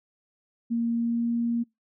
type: tone with pitch glide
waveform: sine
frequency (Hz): 232.9 to 234.7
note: A#3 to A#3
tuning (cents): -1 to +12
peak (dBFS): -23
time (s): 0.7-1.64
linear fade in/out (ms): 20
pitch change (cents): +13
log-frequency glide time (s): 0.92-1.31
effects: noise-tail reverb RT60 0.2 s tail -26 dB re dry